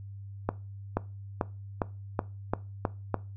accelerating click train, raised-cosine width 1 ms, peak -12 dBFS, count 8, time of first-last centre 0.49-3.143 s, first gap 480 ms, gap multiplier 0.92, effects noise-tail reverb RT60 0.3 s tail -19 dB re dry + added 99 Hz sine -40 dBFS peak until 3.36 s

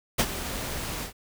pink noise with ADSR envelope, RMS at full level -20 dBFS, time 0.18-1.13 s, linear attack 17 ms, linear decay 53 ms, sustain -13 dB, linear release 100 ms, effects none

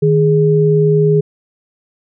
sine tone pair together, 155.56 / 415 Hz, D#3 / G#4, 0 / -1 cents, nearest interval octave + perfect fourth, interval 1699 cents, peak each -11 dBFS, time 0.02-1.21 s, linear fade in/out 10 ms, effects none

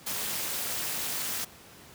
white noise with amplitude modulation, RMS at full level -29 dBFS, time 0.06-1.45 s, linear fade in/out 10 ms, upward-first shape sine, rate 296 Hz, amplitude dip 80%, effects pink hiss -51 dBFS RMS until 1.94 s + high-pass 80 Hz 12 dB/octave

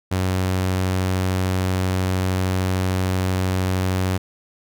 sawtooth tone, 93.1 Hz, F#2, 11 cents sharp, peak -15 dBFS, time 0.11-4.18 s, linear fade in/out 10 ms, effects none

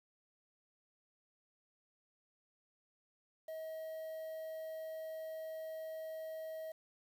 triangle tone with quantisation, 637 Hz, D#5, 41 cents sharp, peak -40 dBFS, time 3.48-6.72 s, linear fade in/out 5 ms, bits 10, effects none

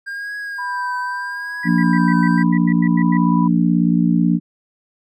triangle tone with vibrato, 1600 Hz, G6, 35 cents sharp, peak -23 dBFS, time 0.06-2.44 s, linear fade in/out 20 ms, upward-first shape triangle, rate 0.82 Hz, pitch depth 69 cents each way
sine tone with tremolo, 987.8 Hz, B5, in tune, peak -21 dBFS, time 0.58-3.48 s, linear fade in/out 10 ms, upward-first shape sine, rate 0.81 Hz, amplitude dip 80%
sine tone bursts, 1953 Hz, B6, 20 cents flat, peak -25 dBFS, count 11, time 1.63-3.173 s, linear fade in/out 5 ms, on 53 ms, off 96 ms
harmonic tone, 58.27 Hz, A#1, in tune, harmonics 3 / 4 / 5, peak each -15 / -17 / -19 dBFS, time 1.64-4.4 s, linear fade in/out 50 ms
effects none

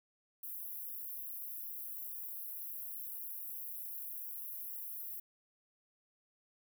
white high-pass noise, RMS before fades -44 dBFS, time 0.43-5.2 s, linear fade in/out 5 ms, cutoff 11000 Hz, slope 96 dB/octave, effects none

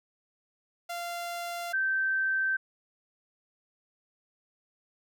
sawtooth / sine tone pair in turn, 692 / 1553.5 Hz, F5 / G6, -16 / -16 cents, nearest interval octave + major second, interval 1400 cents, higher second, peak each -30 / -25 dBFS, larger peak second, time 0.89-1.73 / 1.73-2.57 s, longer neither, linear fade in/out 10 ms, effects none

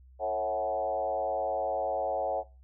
sine tone with frequency modulation, 645 Hz, E5, 38 cents flat, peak -27 dBFS, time 0.19-2.44 s, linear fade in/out 50 ms, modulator 100 Hz, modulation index 1.6, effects noise-tail reverb RT60 0.3 s tail -20 dB re dry + added 64 Hz sine -52 dBFS peak until 2.63 s

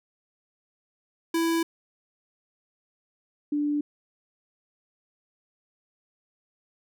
square / sine tone pair in turn, 331.1 / 293.5 Hz, E4 / D4, +8 / -1 cents, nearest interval major second, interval 209 cents, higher first, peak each -23 / -23 dBFS, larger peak neither, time 1.34-1.63 / 3.52-3.81 s, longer neither, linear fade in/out 5 ms, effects none

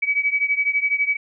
sine beating tone pair, 2275 / 2287 Hz, C#7 / D7, +44 / -47 cents, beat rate 12 Hz, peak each -20 / -22 dBFS, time 0.02-1.17 s, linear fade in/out 10 ms, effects none

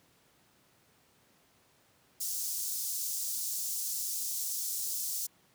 pink high-pass noise, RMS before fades -35 dBFS, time 2.2-5.27 s, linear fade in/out 10 ms, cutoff 5700 Hz, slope 24 dB/octave, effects pink hiss -66 dBFS RMS until 5.54 s + high-pass 100 Hz 12 dB/octave

